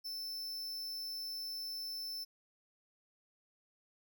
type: tone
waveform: 45% pulse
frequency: 5300 Hz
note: E8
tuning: 9 cents sharp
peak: -40 dBFS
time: 0.04-2.25 s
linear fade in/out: 20 ms
effects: none